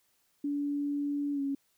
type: tone with pitch glide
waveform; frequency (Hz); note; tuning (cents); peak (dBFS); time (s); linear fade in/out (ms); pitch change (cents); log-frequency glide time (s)
sine; 287.3 to 277.2; D4 to C#4; -38 to 0; -29; 0.44-1.55; 5; -62; 1.33-1.41
effects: white hiss -72 dBFS RMS until 1.77 s